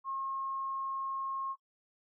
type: tone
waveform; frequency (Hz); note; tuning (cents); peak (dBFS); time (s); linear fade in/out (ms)
sine; 1078; C#6; -49; -34; 0.04-1.56; 50
effects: noise-tail reverb RT60 0.1 s tail -20 dB re dry